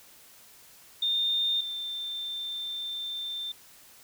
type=tone pair in turn; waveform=sine; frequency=3627 / 3573 Hz; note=A#7 / A7; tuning=-48 / +26 cents; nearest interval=unison; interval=26 cents; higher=first; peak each=-24 / -32 dBFS; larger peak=first; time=1.02-1.61 / 1.61-3.52 s; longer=second; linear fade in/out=5 ms; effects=white hiss -54 dBFS RMS until 4.03 s